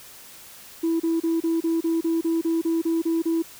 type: tone bursts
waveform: sine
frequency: 329.6 Hz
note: E4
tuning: in tune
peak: -18 dBFS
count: 13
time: 0.83-3.424 s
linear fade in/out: 10 ms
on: 170 ms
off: 32 ms
effects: tanh soft clip ceiling -17 dBFS + white hiss -45 dBFS RMS until 3.59 s